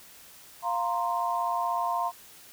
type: chord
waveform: sine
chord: F suspended fourth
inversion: none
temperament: just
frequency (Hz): 698.5 / 931.3 / 1047.7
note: F5 / Bb5 / C6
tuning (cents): 0 / -2 / +2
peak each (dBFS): -30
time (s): 0.62-2.12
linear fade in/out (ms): 50
effects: white hiss -51 dBFS RMS until 2.52 s